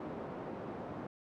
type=band-pass noise; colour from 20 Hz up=pink; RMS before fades=-43 dBFS; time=0-1.07 s; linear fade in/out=5 ms; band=190 to 810 Hz; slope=12 dB/octave; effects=none